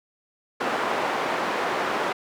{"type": "band-pass noise", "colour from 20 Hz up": "white", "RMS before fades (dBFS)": -26, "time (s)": [0.6, 2.13], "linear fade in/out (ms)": 10, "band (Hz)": [310, 1200], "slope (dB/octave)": 12, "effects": []}